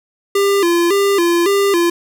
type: tone with vibrato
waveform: square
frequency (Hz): 370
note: F#4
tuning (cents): 0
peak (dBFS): -12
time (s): 0.35-1.9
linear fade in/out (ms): 5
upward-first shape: square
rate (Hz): 1.8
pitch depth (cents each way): 130
effects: none